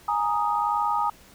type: chord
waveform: sine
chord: Ab suspended second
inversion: none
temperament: equal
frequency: 830.6 / 932.3 / 1244.5 Hz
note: Ab5 / Bb5 / Eb6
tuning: 0 / 0 / 0 cents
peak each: -26 dBFS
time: 0.08-1.1 s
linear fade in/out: 5 ms
effects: pink hiss -52 dBFS RMS until 1.34 s